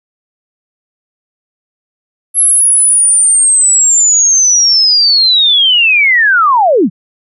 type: linear sweep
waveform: sine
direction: down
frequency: 11190 to 144.1 Hz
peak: -5 dBFS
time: 2.34-6.9 s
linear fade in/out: 50 ms
effects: none